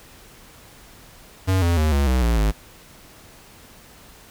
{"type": "tone with pitch steps", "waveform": "square", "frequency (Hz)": [94.3, 85.48, 77.49, 70.24, 63.67, 57.71, 52.32], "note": ["F#2", "F2", "D#2", "C#2", "C2", "A#1", "G#1"], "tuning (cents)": [33, -37, -7, 23, -47, -17, 14], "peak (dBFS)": -17, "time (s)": [1.47, 2.52], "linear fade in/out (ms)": 20, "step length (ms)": 150, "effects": ["pink hiss -47 dBFS RMS until 4.3 s"]}